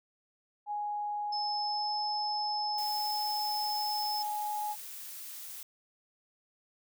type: tone with pitch glide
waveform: sine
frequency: 830.6 to 838.3 Hz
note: G#5 to G#5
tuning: 0 to +16 cents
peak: -32 dBFS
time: 0.66-4.76 s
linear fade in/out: 50 ms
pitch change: +16 cents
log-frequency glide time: 1.62-1.93 s
type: tone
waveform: sine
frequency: 5230 Hz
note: E8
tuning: 15 cents flat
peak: -34 dBFS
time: 1.32-4.23 s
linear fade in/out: 10 ms
type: noise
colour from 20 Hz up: blue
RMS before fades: -44 dBFS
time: 2.78-5.63 s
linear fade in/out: 2 ms
effects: none